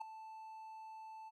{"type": "tone with ADSR envelope", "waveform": "triangle", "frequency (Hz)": 880, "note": "A5", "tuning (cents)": 0, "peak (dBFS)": -35, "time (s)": [0, 1.31], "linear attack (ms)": 15, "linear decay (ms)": 4, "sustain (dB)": -12, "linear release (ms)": 33, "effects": []}